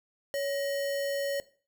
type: tone with sample-and-hold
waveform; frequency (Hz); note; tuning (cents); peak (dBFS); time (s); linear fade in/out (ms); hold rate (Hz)
sine; 560; C#5; +18; -28; 0.34-1.4; 0; 2450
effects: noise-tail reverb RT60 0.4 s tail -17 dB re dry